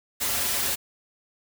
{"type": "noise with comb filter", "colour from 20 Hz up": "white", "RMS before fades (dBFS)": -26, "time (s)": [0.2, 0.76], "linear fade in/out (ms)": 20, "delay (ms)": 6.3, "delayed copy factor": -0.8, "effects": []}